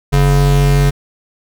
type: tone pair together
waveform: square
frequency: 47.1 / 141.4 Hz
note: F#1 / C#3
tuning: +32 / +35 cents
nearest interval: octave + perfect fifth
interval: 1903 cents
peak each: -13 dBFS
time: 0.12-0.91 s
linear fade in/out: 20 ms
effects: none